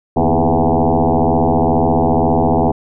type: tone with frequency modulation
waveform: sine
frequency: 253.6 Hz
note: B3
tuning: 46 cents sharp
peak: -10 dBFS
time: 0.16-2.72 s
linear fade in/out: 10 ms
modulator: 82.1 Hz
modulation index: 7.3
effects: none